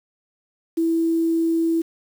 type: tone with quantisation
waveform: sine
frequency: 329.6 Hz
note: E4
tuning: in tune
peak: -17 dBFS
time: 0.77-1.82 s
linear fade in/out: 10 ms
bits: 7
effects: none